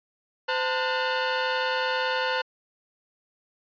sawtooth tone cluster, 514 / 895 / 1450 Hz, C5 / A5 / F#6, -31 / +29 / -35 cents, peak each -24 / -25 / -25 dBFS, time 0.48-2.42 s, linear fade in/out 10 ms, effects resampled to 11025 Hz

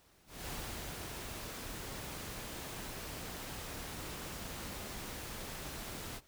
pink noise with ADSR envelope, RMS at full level -42 dBFS, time 0.26-6.21 s, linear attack 220 ms, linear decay 470 ms, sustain -2 dB, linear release 48 ms, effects pink hiss -66 dBFS RMS until 6.27 s

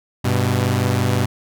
sawtooth tone pair together, 99 / 124.73 Hz, G2 / B2, +18 / +18 cents, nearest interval major third, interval 400 cents, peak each -15 dBFS, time 0.24-1.26 s, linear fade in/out 10 ms, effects none

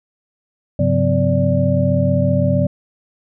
sine tone cluster, 99.8 / 135.3 / 181.3 / 253.9 / 582 Hz, G2 / C#3 / F#3 / B3 / D5, +32 / -42 / -35 / +48 / -16 cents, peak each -19 / -18 / -19 / -22 / -19 dBFS, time 0.79-2.67 s, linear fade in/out 5 ms, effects none

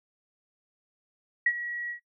sine tone with ADSR envelope, 1918 Hz, A#6, 49 cents sharp, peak -19 dBFS, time 1.46-2 s, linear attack 5 ms, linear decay 57 ms, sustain -13 dB, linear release 100 ms, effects noise-tail reverb RT60 0.1 s tail -21 dB re dry

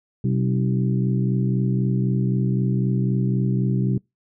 harmonic tone with a mistuned harmonic, 63.9 Hz, C2, 40 cents flat, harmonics 2 / 3 / 4 / 5 / 6, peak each -20 / -23 / -34 / -32 / -33 dBFS, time 0.24-3.98 s, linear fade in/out 5 ms, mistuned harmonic 4, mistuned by +110 cents, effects noise-tail reverb RT60 0.2 s tail -26 dB re dry

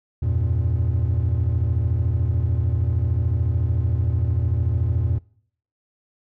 triangle chord, E diminished, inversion none, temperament equal with one note detuned, 82.41 / 95.87 / 116.54 Hz, E2 / G2 / Bb2, 0 / -38 / 0 cents, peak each -19 / -23 / -20 dBFS, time 0.22-5.19 s, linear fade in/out 10 ms, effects noise-tail reverb RT60 0.6 s tail -24 dB re dry + tanh soft clip ceiling -11 dBFS

